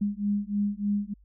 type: beating tone pair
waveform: sine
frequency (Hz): 202.8 / 206.1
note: G#3 / G#3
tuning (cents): -41 / -13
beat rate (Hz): 3.3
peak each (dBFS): -28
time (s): 0.01-1.14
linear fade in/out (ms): 10
effects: added 50 Hz sine -54 dBFS peak until 1.24 s